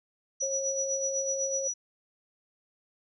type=tone with tremolo; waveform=sine; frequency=5870 Hz; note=F#8; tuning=15 cents flat; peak=-27 dBFS; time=0.4-1.74 s; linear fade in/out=10 ms; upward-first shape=sine; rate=8 Hz; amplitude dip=65%
type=tone; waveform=sine; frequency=544 Hz; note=C#5; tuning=33 cents flat; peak=-31 dBFS; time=0.42-1.68 s; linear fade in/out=10 ms
effects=none